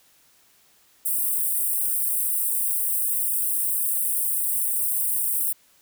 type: high-pass noise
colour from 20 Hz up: white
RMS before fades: -24 dBFS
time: 1.05-5.53 s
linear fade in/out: 10 ms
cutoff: 8300 Hz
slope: 96 dB/octave
effects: white hiss -59 dBFS RMS until 5.81 s